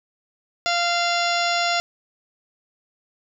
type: harmonic tone with a mistuned harmonic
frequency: 693 Hz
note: F5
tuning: 14 cents flat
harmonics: 1 / 2 / 3 / 4 / 5 / 6 / 7 / 8 / 10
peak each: -23 / -26 / -28 / -29 / -30 / -31 / -31 / -32 / -33 dBFS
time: 0.66-1.8 s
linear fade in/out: 0 ms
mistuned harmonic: 8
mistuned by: -24 cents
effects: none